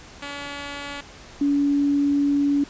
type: tone pair in turn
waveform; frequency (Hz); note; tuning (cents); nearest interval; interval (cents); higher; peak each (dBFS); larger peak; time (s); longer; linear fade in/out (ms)
5% pulse / sine; 284.8 / 284.8; C#4 / C#4; +47 / +47; unison; 0; neither; -20 / -17; second; 0.22-1.01 / 1.41-2.64; second; 5
effects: pink hiss -44 dBFS RMS until 2.69 s + resampled to 16000 Hz